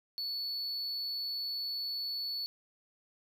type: tone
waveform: triangle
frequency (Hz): 4435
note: C#8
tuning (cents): 0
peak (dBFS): -33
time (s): 0.18-2.46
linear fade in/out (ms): 0
effects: none